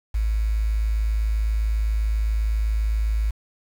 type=tone with quantisation; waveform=sine; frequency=53.8 Hz; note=A1; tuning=38 cents flat; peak=-19 dBFS; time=0.14-3.31 s; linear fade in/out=10 ms; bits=7; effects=none